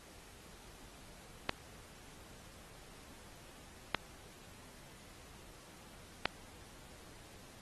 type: clicks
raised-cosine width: 0.3 ms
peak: -13 dBFS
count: 3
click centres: 1.494 / 3.947 / 6.256 s
effects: pink hiss -57 dBFS RMS until 7.61 s + AAC 32 kbps